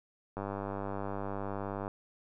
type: click train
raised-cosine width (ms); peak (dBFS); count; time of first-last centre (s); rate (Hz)
1; -23; 151; 0.37-1.879; 99.4
effects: none